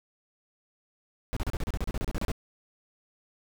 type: noise bursts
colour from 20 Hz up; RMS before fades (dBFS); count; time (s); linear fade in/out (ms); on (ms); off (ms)
brown; -29; 15; 1.33-2.317; 0; 35; 33
effects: none